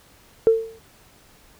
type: tone with exponential decay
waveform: sine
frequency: 450 Hz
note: A4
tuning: 39 cents sharp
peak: -8 dBFS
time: 0.47-0.79 s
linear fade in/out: 0 ms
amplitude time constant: 68 ms
effects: tanh soft clip ceiling -4 dBFS + pink hiss -53 dBFS RMS until 1.59 s